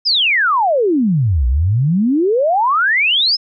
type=exponential two-way sweep; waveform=sine; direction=down then up; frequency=5300 to 58.27 to 5300 Hz; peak=-11 dBFS; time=0.05-3.37 s; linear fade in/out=20 ms; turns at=1.47 s; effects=none